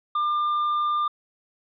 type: tone with tanh clipping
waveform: sine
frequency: 1198 Hz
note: D6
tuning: 34 cents sharp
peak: -22 dBFS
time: 0.15-1.08 s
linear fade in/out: 5 ms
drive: 4 dB
effects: resampled to 11025 Hz